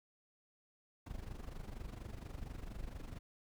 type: noise with amplitude modulation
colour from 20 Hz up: brown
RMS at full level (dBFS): -43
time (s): 1.06-3.19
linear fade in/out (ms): 5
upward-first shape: sine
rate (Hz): 24.3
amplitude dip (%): 75
effects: none